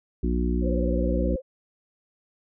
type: harmonic tone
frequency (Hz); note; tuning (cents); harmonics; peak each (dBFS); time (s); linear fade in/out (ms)
60.3; B1; -41; 1 / 3 / 4 / 5 / 6; -24 / -29 / -30 / -31 / -32; 0.23-1.36; 5
type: tone with vibrato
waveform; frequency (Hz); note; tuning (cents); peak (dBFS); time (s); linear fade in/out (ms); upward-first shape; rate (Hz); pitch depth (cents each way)
sine; 523.3; C5; 0; -29; 0.61-1.42; 50; sine; 19; 69
effects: none